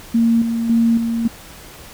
sine tone with tremolo, 230.4 Hz, A#3, 20 cents flat, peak -11 dBFS, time 0.14-1.28 s, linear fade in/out 10 ms, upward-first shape square, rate 1.8 Hz, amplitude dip 50%, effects pink hiss -39 dBFS RMS until 1.93 s

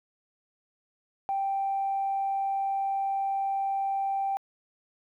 sine tone, 784 Hz, G5, in tune, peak -25 dBFS, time 1.29-4.37 s, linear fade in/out 0 ms, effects tanh soft clip ceiling -21 dBFS + 11-bit

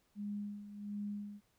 sine tone with tremolo, 205.4 Hz, G#3, 19 cents flat, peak -37 dBFS, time 0.15-1.41 s, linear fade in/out 50 ms, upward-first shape sine, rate 1.4 Hz, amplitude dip 70%, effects pink hiss -75 dBFS RMS until 1.58 s

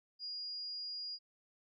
sine tone, 4860 Hz, D#8, 42 cents flat, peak -40 dBFS, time 0.19-1.19 s, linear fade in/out 50 ms, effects none

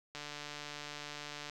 click train, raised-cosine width 0.2 ms, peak -26 dBFS, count 199, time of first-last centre 0.15-1.497 s, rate 147 Hz, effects none

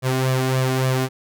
sawtooth tone with flanger, 130.2 Hz, C3, 8 cents flat, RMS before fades -20 dBFS, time 0.02-1.09 s, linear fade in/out 50 ms, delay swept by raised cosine 1.7 to 2.8 ms, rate 3.5 Hz, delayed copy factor +0.65, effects none

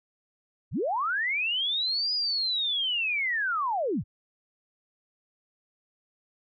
sine linear two-way sweep, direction up then down, 57.8 to 4978 to 57.8 Hz, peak -25 dBFS, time 0.71-4.04 s, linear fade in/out 50 ms, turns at 2.13 s, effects none

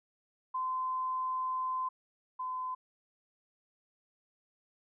sine tone pair in turn, 1030 / 1021.1 Hz, C6 / C6, -28 / -43 cents, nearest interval unison, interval 15 cents, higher first, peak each -31 / -34 dBFS, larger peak first, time 0.54-1.89 / 2.39-2.75 s, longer first, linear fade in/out 10 ms, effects none

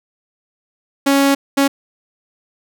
sawtooth tone bursts at uneven times, 277.2 Hz, C#4, in tune, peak -7 dBFS, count 2, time 1.06-1.35 / 1.57-1.68 s, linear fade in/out 10 ms, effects none

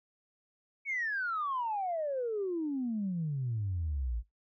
sine exponential sweep, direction down, 2271 to 52.8 Hz, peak -30 dBFS, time 0.85-4.23 s, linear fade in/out 50 ms, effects noise-tail reverb RT60 0.2 s tail -22 dB re dry + tanh soft clip ceiling -26 dBFS

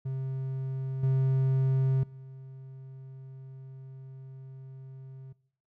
triangle tone with level steps, 132.7 Hz, C3, 25 cents sharp, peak -28 / -20 / -40 dBFS, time 0.05-5.33 s, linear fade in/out 10 ms, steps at 1.03 / 2.03 s, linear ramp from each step 5 ms, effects noise-tail reverb RT60 0.6 s tail -21 dB re dry

